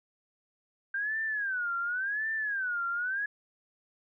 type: tone with vibrato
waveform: sine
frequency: 1568 Hz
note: G6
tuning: in tune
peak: -29 dBFS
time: 0.94-3.26 s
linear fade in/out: 5 ms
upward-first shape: sine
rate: 0.91 Hz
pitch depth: 220 cents each way
effects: none